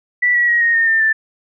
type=tone with pitch steps; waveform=sine; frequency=1963 / 1929.3 / 1896.1 / 1863.6 / 1831.5 / 1800.1 / 1769.2 Hz; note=B6 / B6 / A#6 / A#6 / A#6 / A6 / A6; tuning=-11 / -41 / +29 / -1 / -31 / +39 / +9 cents; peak=-11 dBFS; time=0.22-1.13 s; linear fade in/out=10 ms; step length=130 ms; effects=none